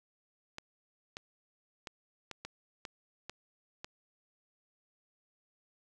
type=clicks; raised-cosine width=0.2 ms; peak=-24 dBFS; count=8; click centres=0.584 / 1.169 / 1.872 / 2.313 / 2.45 / 2.852 / 3.296 / 3.845 s; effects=none